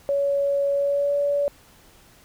sine tone with pitch glide, 562 to 572.2 Hz, C#5 to D5, +24 to -45 cents, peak -19 dBFS, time 0.09-1.48 s, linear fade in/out 0 ms, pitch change +31 cents, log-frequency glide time 0.76-1.15 s, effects pink hiss -53 dBFS RMS until 2.24 s

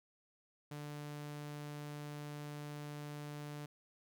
sawtooth tone, 147.4 Hz, D3, 7 cents sharp, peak -40 dBFS, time 0.71-3.66 s, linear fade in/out 5 ms, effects none

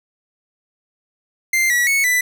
45% pulse tone with pitch steps, 2091 / 1935 / 2208 / 1988 Hz, C7 / B6 / C#7 / B6, -2 / -36 / -7 / +11 cents, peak -14 dBFS, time 1.53-2.21 s, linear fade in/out 5 ms, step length 170 ms, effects none

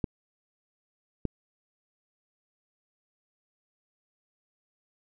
clicks, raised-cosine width 3 ms, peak -15 dBFS, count 2, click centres 0.042 / 1.253 s, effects none

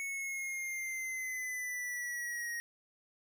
square exponential sweep, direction down, 2212 to 1877 Hz, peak -37 dBFS, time 0-2.6 s, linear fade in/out 0 ms, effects none

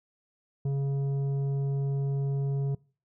sine tone with tanh clipping, 138.59 Hz, C#3, in tune, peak -27 dBFS, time 0.65-2.75 s, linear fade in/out 5 ms, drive 8 dB, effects noise-tail reverb RT60 0.4 s tail -24 dB re dry

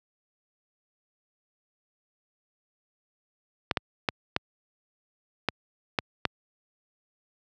clicks, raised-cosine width 0.3 ms, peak -7 dBFS, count 7, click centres 3.712 / 3.772 / 4.088 / 4.364 / 5.487 / 5.988 / 6.253 s, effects high-pass 80 Hz 12 dB/octave

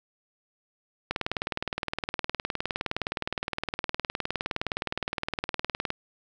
click train, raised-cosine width 0.3 ms, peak -12 dBFS, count 94, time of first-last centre 1.11-5.904 s, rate 19.4 Hz, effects none

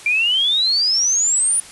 sine exponential sweep, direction up, 2349 to 9700 Hz, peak -14 dBFS, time 0.06-1.6 s, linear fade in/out 2 ms, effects white hiss -39 dBFS RMS until 1.71 s + resampled to 24000 Hz

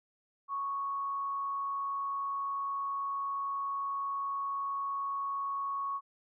sine tone with frequency modulation, 1108.7 Hz, C#6, in tune, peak -32 dBFS, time 0.48-6.01 s, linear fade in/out 50 ms, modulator 109 Hz, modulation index 0.2, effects none

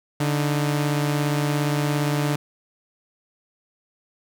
sawtooth tone pair together, 145.6 / 308.5 Hz, D3 / D#4, -15 / -15 cents, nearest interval octave + minor second, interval 1300 cents, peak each -17 / -25 dBFS, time 0.2-2.36 s, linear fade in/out 5 ms, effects none

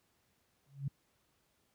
sine tone with exponential growth, 138.59 Hz, C#3, in tune, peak -30 dBFS, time 0.66-0.88 s, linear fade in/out 5 ms, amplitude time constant 46 ms, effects pink hiss -75 dBFS RMS until 1.74 s + high-pass 60 Hz 12 dB/octave

